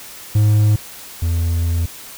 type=tone pair in turn; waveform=triangle; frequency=105.9 / 84.05 Hz; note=G#2 / E2; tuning=+34 / +34 cents; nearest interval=major third; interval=400 cents; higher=first; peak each=-8 / -13 dBFS; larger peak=first; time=0.35-0.76 / 1.22-1.86 s; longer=second; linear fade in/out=5 ms; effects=white hiss -36 dBFS RMS until 2.17 s